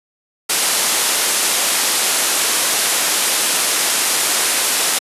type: low-pass noise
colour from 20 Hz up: white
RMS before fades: -17 dBFS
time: 0.49-4.99 s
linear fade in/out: 10 ms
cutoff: 12000 Hz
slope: 48 dB/octave
effects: high-pass 300 Hz 12 dB/octave + resampled to 32000 Hz